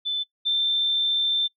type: tone pair in turn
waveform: sine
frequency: 3520 / 3563 Hz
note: A7 / A7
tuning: 0 / +21 cents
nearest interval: unison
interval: 21 cents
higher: second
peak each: -23 / -20 dBFS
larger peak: second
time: 0.05-0.24 / 0.45-1.48 s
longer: second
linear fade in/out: 20 ms
effects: noise-tail reverb RT60 0.1 s tail -21 dB re dry